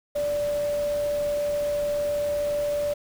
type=tone in noise; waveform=sine; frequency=584 Hz; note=D5; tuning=10 cents flat; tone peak=-23 dBFS; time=0.15-2.94 s; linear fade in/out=10 ms; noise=pink; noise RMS=-40 dBFS; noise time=0.15-2.94 s; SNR=+14 dB; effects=none